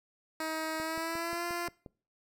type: tone with pitch glide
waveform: 10% pulse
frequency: 317.2 to 345.9 Hz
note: D#4 to F4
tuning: +33 to -17 cents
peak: -25 dBFS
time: 0.4-1.68 s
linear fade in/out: 2 ms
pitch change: +150 cents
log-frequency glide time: 0.8-1.45 s
type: click train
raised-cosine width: 2 ms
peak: -32 dBFS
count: 7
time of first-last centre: 0.8-1.862 s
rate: 5.65 Hz
effects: noise-tail reverb RT60 0.4 s tail -23 dB re dry